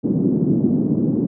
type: band-pass noise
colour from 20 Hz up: white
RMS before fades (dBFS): -18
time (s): 0.03-1.27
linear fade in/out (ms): 20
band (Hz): 160 to 280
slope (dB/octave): 24
effects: none